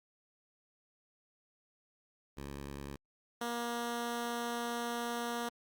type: tone pair in turn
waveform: 10% pulse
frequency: 70 / 236.9 Hz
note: C#2 / A#3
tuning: +18 / +28 cents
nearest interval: octave + major sixth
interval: 2110 cents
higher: second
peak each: -34 / -27 dBFS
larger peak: second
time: 2.37-2.96 / 3.41-5.49 s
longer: second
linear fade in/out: 5 ms
effects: Opus 48 kbps